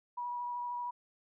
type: tone with vibrato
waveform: sine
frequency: 970 Hz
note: B5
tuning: 31 cents flat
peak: -35 dBFS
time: 0.17-0.91 s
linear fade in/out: 10 ms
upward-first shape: triangle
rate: 13 Hz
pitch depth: 16 cents each way
effects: none